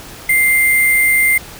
sine tone with sample-and-hold, 2093 Hz, C7, in tune, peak -9 dBFS, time 0.29-1.38 s, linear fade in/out 5 ms, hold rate 11025 Hz, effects pink hiss -34 dBFS RMS until 1.59 s

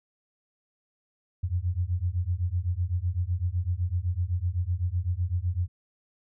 sine beating tone pair, 85.2 / 93.1 Hz, F2 / F#2, -42 / +11 cents, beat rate 7.9 Hz, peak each -28 dBFS, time 1.43-5.68 s, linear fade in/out 10 ms, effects none

